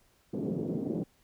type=band-pass noise; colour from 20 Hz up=pink; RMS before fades=-33 dBFS; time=0.33-1.04 s; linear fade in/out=10 ms; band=160 to 420 Hz; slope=24 dB/octave; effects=pink hiss -67 dBFS RMS until 1.23 s